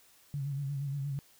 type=tone with vibrato; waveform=sine; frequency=140 Hz; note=C#3; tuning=18 cents sharp; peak=-32 dBFS; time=0.34-1.19 s; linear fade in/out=0 ms; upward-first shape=sine; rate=8.5 Hz; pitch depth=61 cents each way; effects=white hiss -62 dBFS RMS until 1.39 s